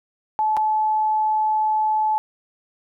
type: tone with dropouts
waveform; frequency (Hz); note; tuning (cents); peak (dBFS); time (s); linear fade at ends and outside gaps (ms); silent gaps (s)
sine; 863; A5; -34; -17; 0.39-2.18; 0; 0.567-0.572
effects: none